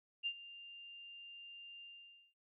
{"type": "tone with ADSR envelope", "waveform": "sine", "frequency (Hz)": 2794, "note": "F7", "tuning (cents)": 0, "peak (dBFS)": -33, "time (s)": [0.23, 2.34], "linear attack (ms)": 33, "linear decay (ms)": 66, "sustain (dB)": -17, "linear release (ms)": 520, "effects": ["noise-tail reverb RT60 0.1 s tail -21 dB re dry"]}